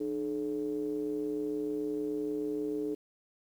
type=ring-modulated tone; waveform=triangle; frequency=63.3 Hz; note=B1; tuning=43 cents sharp; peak=-26 dBFS; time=0-2.95 s; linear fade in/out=10 ms; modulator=365 Hz; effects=10-bit